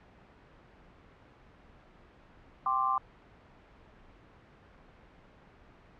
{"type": "chord", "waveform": "sine", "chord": "G suspended fourth", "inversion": "none", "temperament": "equal", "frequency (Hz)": [784, 1046.5, 1174.7], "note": ["G5", "C6", "D6"], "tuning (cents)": [0, 0, 0], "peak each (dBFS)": [-34, -29, -29], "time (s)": [2.66, 2.98], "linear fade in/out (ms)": 2, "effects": ["pink hiss -57 dBFS RMS until 5.99 s", "low-pass 2000 Hz 12 dB/octave"]}